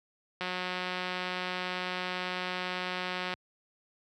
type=click train; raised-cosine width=0.3 ms; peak=-18 dBFS; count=534; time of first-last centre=0.41-3.339 s; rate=182 Hz; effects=high-pass 80 Hz 12 dB/octave